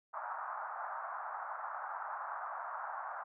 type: band-pass noise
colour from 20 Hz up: white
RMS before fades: -42 dBFS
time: 0.13-3.24 s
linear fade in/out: 20 ms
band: 690 to 1400 Hz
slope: 48 dB/octave
effects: none